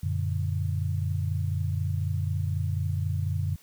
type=chord; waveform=sine; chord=Gb augmented; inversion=none; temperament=equal; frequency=92.5 / 116.54 / 146.83 Hz; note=Gb2 / Bb2 / D3; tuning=0 / 0 / 0 cents; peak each=-27 / -33 / -31 dBFS; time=0.03-3.56 s; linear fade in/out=5 ms; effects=white hiss -57 dBFS RMS until 3.62 s